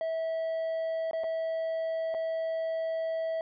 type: tone with dropouts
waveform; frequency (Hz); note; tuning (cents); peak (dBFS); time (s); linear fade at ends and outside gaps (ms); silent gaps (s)
triangle; 650; E5; -24; -27; 0.01-3.41; 1; 1.111-1.132 / 1.236-1.241 / 2.142-2.147
effects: resampled to 11025 Hz